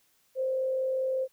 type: tone with frequency modulation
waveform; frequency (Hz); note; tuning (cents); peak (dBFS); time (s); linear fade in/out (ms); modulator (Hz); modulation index
sine; 523.3; C5; 0; -26; 0.35-1.28; 50; 45.1; 0.24
effects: white hiss -68 dBFS RMS until 1.32 s